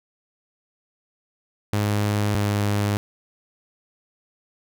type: tone pair in turn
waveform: sawtooth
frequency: 103.83 / 102.7 Hz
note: G#2 / G#2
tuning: 0 / -19 cents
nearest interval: unison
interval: 19 cents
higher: first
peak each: -16 dBFS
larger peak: neither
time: 1.73-2.35 / 2.35-2.97 s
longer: neither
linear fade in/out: 0 ms
effects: none